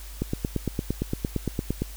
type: click train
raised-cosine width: 3 ms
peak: -12 dBFS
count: 15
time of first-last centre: 0.22-1.82 s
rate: 8.75 Hz
effects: added 50 Hz sine -38 dBFS peak until 1.96 s + white hiss -46 dBFS RMS until 1.96 s